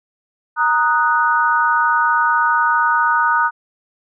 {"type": "chord", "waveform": "sine", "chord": "D# minor", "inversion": "second", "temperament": "equal", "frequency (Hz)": [932.3, 1244.5, 1480], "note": ["A#5", "D#6", "F#6"], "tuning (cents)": [0, 0, 0], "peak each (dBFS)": -17, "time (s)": [0.56, 3.51], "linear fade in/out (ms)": 50, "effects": []}